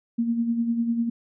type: tone with tremolo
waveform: sine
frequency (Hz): 232.9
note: A#3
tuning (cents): -1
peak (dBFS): -19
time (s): 0.18-1.1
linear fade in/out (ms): 10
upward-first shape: sine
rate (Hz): 10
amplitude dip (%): 55
effects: none